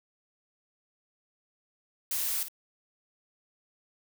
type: noise with echo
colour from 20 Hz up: blue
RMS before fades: -31 dBFS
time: 2.11-2.43 s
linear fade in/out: 2 ms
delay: 54 ms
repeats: 1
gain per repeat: -10 dB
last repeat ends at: 2.484 s
effects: none